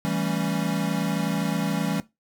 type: chord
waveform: square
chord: A dominant seventh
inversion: second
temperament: equal with one note detuned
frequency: 164.81 / 196 / 223.8 / 277.2 Hz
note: E3 / G3 / A3 / C#4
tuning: 0 / 0 / +30 / 0 cents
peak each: -29 / -29 / -32 / -31 dBFS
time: 0.05-2 s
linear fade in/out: 0 ms
effects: noise-tail reverb RT60 0.2 s tail -18 dB re dry